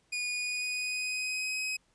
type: tone with pitch glide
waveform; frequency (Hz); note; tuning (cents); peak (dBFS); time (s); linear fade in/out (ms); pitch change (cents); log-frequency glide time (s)
sawtooth; 2454 to 2533; D#7 to D#7; -25 to +30; -28; 0.12-1.77; 10; +55; 0.31-1.6
effects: pink hiss -70 dBFS RMS until 1.94 s + resampled to 22050 Hz